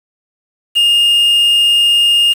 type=tone with quantisation; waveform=triangle; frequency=2832 Hz; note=F7; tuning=23 cents sharp; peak=-6 dBFS; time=0.75-2.34 s; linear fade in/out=20 ms; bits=5; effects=none